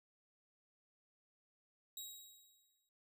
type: tone with exponential decay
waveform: 15% pulse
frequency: 3821 Hz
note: A#7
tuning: 42 cents sharp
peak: -37 dBFS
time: 1.97-2.89 s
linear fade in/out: 2 ms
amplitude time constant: 200 ms
effects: none